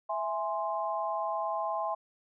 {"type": "chord", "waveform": "sine", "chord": "E augmented", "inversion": "none", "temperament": "equal", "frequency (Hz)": [659.3, 830.6, 1046.5], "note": ["E5", "G#5", "B#5"], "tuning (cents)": [0, 0, 0], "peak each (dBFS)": -34, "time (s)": [0.09, 1.95], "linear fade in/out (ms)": 10, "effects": []}